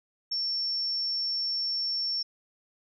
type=tone; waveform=sine; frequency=5440 Hz; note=F8; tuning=46 cents flat; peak=-27 dBFS; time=0.31-2.23 s; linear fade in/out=10 ms; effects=none